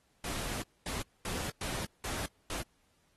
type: noise bursts at uneven times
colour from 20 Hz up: pink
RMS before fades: -38 dBFS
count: 6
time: 0.24-0.62 / 0.86-1.02 / 1.25-1.5 / 1.61-1.85 / 2.04-2.26 / 2.5-2.62 s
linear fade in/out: 2 ms
effects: pink hiss -72 dBFS RMS until 3.16 s + AAC 32 kbps